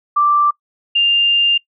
sine tone pair in turn, 1174.7 / 2799 Hz, D6 / F7, 0 / +3 cents, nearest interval octave + minor third, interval 1503 cents, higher second, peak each -10 dBFS, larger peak neither, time 0.16-0.51 / 0.95-1.58 s, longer second, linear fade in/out 10 ms, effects noise-tail reverb RT60 0.1 s tail -23 dB re dry

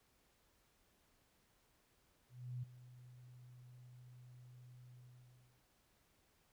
sine tone with ADSR envelope, 124.2 Hz, B2, 10 cents sharp, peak -40 dBFS, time 2.29-5.66 s, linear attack 340 ms, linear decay 10 ms, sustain -16 dB, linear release 720 ms, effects pink hiss -75 dBFS RMS until 6.52 s

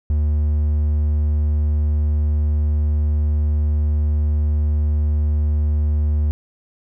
triangle tone, 75 Hz, D2, 37 cents sharp, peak -13 dBFS, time 0.1-6.31 s, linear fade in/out 0 ms, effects none

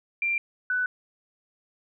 sine tone pair in turn, 2371 / 1493.6 Hz, D7 / F#6, +16 / +16 cents, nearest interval minor sixth, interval 800 cents, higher first, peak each -23 dBFS, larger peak neither, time 0.22-0.38 / 0.7-0.86 s, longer neither, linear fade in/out 2 ms, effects none

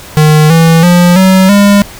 square tone with pitch steps, 153.3 / 164.3 / 176.1 / 188.73 / 202.3 Hz, D#3 / E3 / F3 / F#3 / G#3, -25 / -5 / +15 / +35 / -45 cents, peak -3 dBFS, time 0.17-1.82 s, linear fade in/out 0 ms, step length 330 ms, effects pink hiss -29 dBFS RMS until 1.99 s

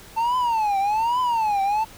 triangle tone with vibrato, 887 Hz, A5, 14 cents sharp, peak -17 dBFS, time 0.16-1.85 s, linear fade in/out 20 ms, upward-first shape triangle, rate 1.2 Hz, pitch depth 240 cents each way, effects pink hiss -45 dBFS RMS until 1.97 s

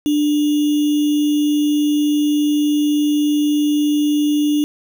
sine tone with sample-and-hold, 296.1 Hz, D4, 14 cents sharp, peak -13 dBFS, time 0.06-4.64 s, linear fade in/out 0 ms, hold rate 3150 Hz, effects none

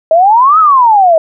sine exponential two-way sweep, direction up then down, 626 to 1319 to 626 Hz, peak -3 dBFS, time 0.11-1.18 s, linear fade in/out 2 ms, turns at 0.59 s, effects none

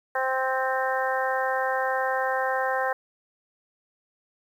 harmonic tone, 261.6 Hz, C4, in tune, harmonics 2 / 3 / 4 / 5 / 6 / 7, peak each -28 / -28 / -31 / -36 / -31 / -32 dBFS, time 0.15-2.93 s, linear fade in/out 5 ms, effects 9-bit

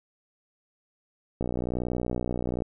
click train, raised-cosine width 2 ms, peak -16 dBFS, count 75, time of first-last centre 1.41-2.621 s, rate 61.1 Hz, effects none

